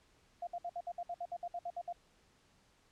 sine tone bursts, 697 Hz, F5, 4 cents flat, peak -37 dBFS, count 14, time 0.42-1.927 s, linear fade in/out 5 ms, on 51 ms, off 61 ms, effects pink hiss -69 dBFS RMS until 2.91 s + low-pass 8000 Hz 12 dB/octave

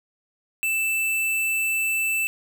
square tone, 2648 Hz, E7, 7 cents sharp, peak -22 dBFS, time 0.63-2.27 s, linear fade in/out 0 ms, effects 8-bit

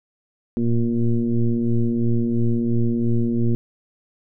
sine tone with frequency modulation, 116.54 Hz, A#2, in tune, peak -16 dBFS, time 0.57-3.55 s, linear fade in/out 0 ms, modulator 118 Hz, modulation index 1.7, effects none

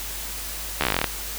slowing click train, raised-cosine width 0.3 ms, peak -4 dBFS, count 13, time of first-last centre 0.81-1.043 s, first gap 13 ms, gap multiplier 1.07, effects added 50 Hz sine -37 dBFS peak until 1.38 s + white hiss -33 dBFS RMS until 1.38 s

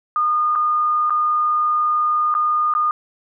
sine tone with dropouts, 1221 Hz, D#6, 33 cents flat, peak -15 dBFS, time 0.16-2.91 s, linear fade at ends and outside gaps 1 ms, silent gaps 0.553-0.558 / 1.097-1.105 / 2.341-2.35 / 2.738-2.75 s, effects none

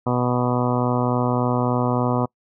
harmonic tone, 123.47 Hz, B2, in tune, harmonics 1 / 2 / 3 / 4 / 5 / 6 / 7 / 8 / 9 / 10, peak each -23 / -23 / -29 / -27 / -29 / -29 / -33 / -29 / -32 / -33 dBFS, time 0.06-2.26 s, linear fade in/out 10 ms, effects noise-tail reverb RT60 0.1 s tail -26 dB re dry

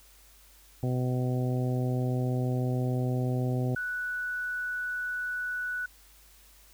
harmonic tone, 126.2 Hz, B2, 38 cents sharp, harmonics 1 / 2 / 3 / 4 / 5 / 6, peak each -27 / -33 / -37 / -39 / -41 / -43 dBFS, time 0.83-3.75 s, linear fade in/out 2 ms
sine tone, 1480 Hz, F#6, in tune, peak -30 dBFS, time 3.76-5.86 s, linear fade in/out 5 ms
effects added 50 Hz sine -58 dBFS peak until 6.73 s + white hiss -58 dBFS RMS until 6.73 s

